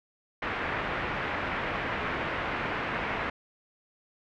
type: low-pass noise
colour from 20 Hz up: white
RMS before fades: -32 dBFS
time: 0.42-3.3 s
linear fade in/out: 5 ms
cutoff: 2200 Hz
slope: 24 dB/octave
effects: none